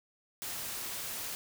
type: noise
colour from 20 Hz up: white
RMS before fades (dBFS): -39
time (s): 0.42-1.35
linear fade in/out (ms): 0
effects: none